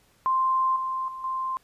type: tone with level steps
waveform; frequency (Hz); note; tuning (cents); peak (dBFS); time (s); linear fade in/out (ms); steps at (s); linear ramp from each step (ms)
sine; 1046.5; C6; 0; -20 / -26 / -34 / -26; 0.26-1.57; 0; 0.76 / 1.08 / 1.24; 2
effects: pink hiss -62 dBFS RMS until 1.63 s + resampled to 32000 Hz